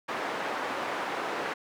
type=band-pass noise; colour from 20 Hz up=white; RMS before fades=-33 dBFS; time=0.08-1.54 s; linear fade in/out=10 ms; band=310 to 1300 Hz; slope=12 dB/octave; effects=none